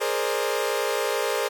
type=tone cluster; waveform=sawtooth; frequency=417 / 468.4 / 528 / 595 Hz; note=G#4 / A#4 / C5 / D5; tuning=+7 / +8 / +16 / +22 cents; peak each=-24 / -25 / -25 / -27 dBFS; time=0-1.49 s; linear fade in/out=20 ms; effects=none